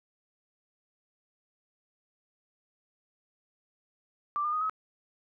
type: tone with pitch steps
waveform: sine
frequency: 1174.7 / 1208.4 / 1243.1 / 1278.8 Hz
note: D6 / D6 / D#6 / D#6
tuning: 0 / +49 / -2 / +47 cents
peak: -27 dBFS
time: 4.36-4.696 s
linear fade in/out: 0 ms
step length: 84 ms
effects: none